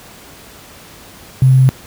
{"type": "tone with sample-and-hold", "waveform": "sine", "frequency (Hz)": 130.81, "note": "C3", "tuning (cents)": 0, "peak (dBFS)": -5, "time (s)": [1.42, 1.69], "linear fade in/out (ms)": 0, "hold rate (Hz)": 11025, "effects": ["pink hiss -38 dBFS RMS until 1.86 s", "high-pass 60 Hz 12 dB/octave"]}